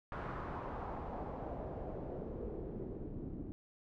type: noise with low-pass filter sweep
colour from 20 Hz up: pink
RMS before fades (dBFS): -43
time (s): 0.12-3.52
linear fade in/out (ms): 0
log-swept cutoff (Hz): 1300 to 280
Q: 2.1
effects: none